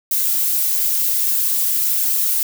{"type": "noise with flanger", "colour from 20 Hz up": "violet", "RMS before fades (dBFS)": -18, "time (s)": [0.11, 2.43], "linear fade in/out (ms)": 2, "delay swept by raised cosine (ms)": [2, 4.4], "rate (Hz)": 0.85, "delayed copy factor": -0.75, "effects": []}